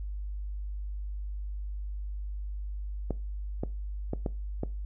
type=clicks; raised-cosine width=2 ms; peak=-17 dBFS; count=5; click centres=3.107 / 3.635 / 4.134 / 4.262 / 4.634 s; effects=noise-tail reverb RT60 0.3 s tail -20 dB re dry + added 50 Hz sine -33 dBFS peak until 4.85 s